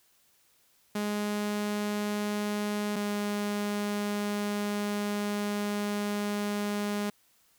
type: tone pair in turn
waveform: sawtooth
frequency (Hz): 207.7 / 206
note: G#3 / G#3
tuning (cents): 0 / -14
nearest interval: unison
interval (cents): 14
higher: first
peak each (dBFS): -25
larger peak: neither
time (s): 0.95-2.96 / 2.96-7.1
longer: second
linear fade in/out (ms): 5
effects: white hiss -66 dBFS RMS until 7.58 s